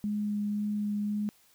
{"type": "tone with vibrato", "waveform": "sine", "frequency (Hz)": 207.7, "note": "G#3", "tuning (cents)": 0, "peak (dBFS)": -28, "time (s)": [0.04, 1.29], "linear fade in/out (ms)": 0, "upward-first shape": "sine", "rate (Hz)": 1.9, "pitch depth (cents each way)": 9, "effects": ["white hiss -63 dBFS RMS until 1.54 s"]}